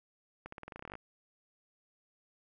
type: accelerating click train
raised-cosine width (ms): 0.5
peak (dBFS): -29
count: 15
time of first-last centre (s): 0.46-0.954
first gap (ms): 64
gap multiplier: 0.9
effects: none